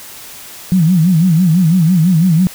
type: tone with vibrato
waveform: sine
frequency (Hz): 171.6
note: F3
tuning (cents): -30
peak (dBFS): -7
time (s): 0.72-2.47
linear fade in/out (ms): 0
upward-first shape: sine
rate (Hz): 6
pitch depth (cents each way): 170
effects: white hiss -33 dBFS RMS until 2.54 s